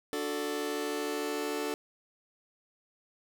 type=chord; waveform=sawtooth; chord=D major; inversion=none; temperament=just; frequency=293.7 / 367.1 / 440.5 Hz; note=D4 / F#4 / A4; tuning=0 / -14 / +2 cents; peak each=-32 / -35 / -30 dBFS; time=0.13-1.74 s; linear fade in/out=0 ms; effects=none